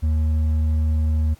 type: tone with hard clipping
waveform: sine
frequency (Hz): 77.78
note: D#2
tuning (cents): 0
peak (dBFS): -18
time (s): 0.02-1.35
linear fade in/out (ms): 20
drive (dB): 4
effects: pink hiss -55 dBFS RMS until 1.39 s + AAC 64 kbps